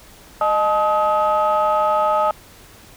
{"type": "tone cluster", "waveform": "sine", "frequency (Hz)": [616, 860, 1268], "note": ["D#5", "A5", "D#6"], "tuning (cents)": [-17, -40, 32], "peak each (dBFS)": -18, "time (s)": [0.41, 2.31], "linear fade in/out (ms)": 2, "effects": ["tanh soft clip ceiling -9 dBFS", "pink hiss -45 dBFS RMS until 2.96 s"]}